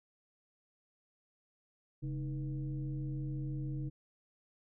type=tone with frequency modulation; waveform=sine; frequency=137.1 Hz; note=C#3; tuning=19 cents flat; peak=-35 dBFS; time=2.02-3.9 s; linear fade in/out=20 ms; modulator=174 Hz; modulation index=0.77; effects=none